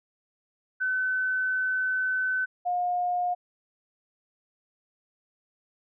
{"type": "tone pair in turn", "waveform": "sine", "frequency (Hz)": [1516, 714.2], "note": ["F#6", "F5"], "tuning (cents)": [42, 39], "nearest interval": "octave + minor second", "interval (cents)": 1303, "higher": "first", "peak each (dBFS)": -24, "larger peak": "neither", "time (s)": [[0.8, 2.46], [2.65, 3.35]], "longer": "first", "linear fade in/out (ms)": 20, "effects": []}